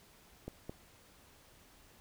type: clicks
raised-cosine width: 2 ms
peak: -28 / -28 dBFS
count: 2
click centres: 0.48 / 0.695 s
effects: pink hiss -62 dBFS RMS until 2 s